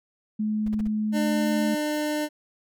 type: tone with pitch glide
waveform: sine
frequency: 213.9 to 216.8 Hz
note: A3 to A3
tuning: -49 to -25 cents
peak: -23 dBFS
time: 0.39-1.75 s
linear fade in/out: 10 ms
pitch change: +24 cents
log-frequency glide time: 1.05-1.53 s
type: noise bursts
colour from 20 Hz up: brown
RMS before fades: -34 dBFS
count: 4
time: 0.66-0.875 s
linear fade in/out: 5 ms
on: 23 ms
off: 41 ms
type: tone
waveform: 25% pulse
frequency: 300.7 Hz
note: D4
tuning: 41 cents sharp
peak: -21 dBFS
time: 1.12-2.29 s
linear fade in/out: 50 ms
effects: none

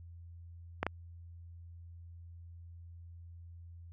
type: clicks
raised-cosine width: 0.5 ms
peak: -16 dBFS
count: 2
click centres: 0.83 / 0.866 s
effects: added 85 Hz sine -48 dBFS peak until 3.92 s

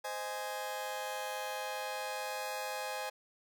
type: chord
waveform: sawtooth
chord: Ab major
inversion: first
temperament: just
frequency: 519.1 / 623 / 830.6 Hz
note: C5 / Eb5 / Ab5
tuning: -14 / +2 / 0 cents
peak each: -38 / -40 / -36 dBFS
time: 0.04-3.1 s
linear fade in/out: 10 ms
effects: none

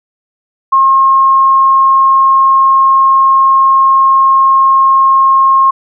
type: tone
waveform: sine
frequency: 1074 Hz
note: C6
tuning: 45 cents sharp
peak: -4 dBFS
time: 0.72-5.71 s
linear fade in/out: 10 ms
effects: none

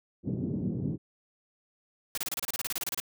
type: band-pass noise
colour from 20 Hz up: pink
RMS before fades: -32 dBFS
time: 0.23-0.98 s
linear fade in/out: 50 ms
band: 110 to 330 Hz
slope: 24 dB/octave
type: noise bursts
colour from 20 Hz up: white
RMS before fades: -32 dBFS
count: 16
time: 2.15-3.001 s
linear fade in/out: 2 ms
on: 26 ms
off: 29 ms
effects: none

